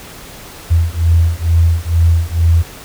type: beating tone pair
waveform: sine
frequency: 82.41 / 84.61 Hz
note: E2 / E2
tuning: 0 / +46 cents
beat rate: 2.2 Hz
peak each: -12 dBFS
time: 0.7-2.63 s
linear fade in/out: 20 ms
effects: pink hiss -34 dBFS RMS until 2.84 s